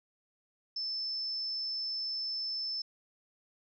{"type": "tone", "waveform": "sine", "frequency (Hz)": 5274, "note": "E8", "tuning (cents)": 0, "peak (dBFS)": -33, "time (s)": [0.76, 2.82], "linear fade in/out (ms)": 5, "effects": []}